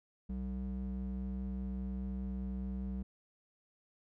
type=ring-modulated tone; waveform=triangle; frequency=127.3 Hz; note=C3; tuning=47 cents flat; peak=-31 dBFS; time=0.29-3.03 s; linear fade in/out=10 ms; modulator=64.9 Hz; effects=none